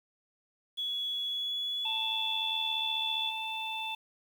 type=tone with pitch glide; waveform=sine; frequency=3376 to 3457 Hz; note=G#7 to A7; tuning=+28 to -31 cents; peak=-31 dBFS; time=0.77-3.31 s; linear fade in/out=20 ms; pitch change=+41 cents; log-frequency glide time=1.23-2.74 s
type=harmonic tone; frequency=883 Hz; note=A5; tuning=6 cents sharp; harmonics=1 / 3 / 4; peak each=-38 / -38 / -38 dBFS; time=1.85-3.95 s; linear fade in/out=5 ms
effects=9-bit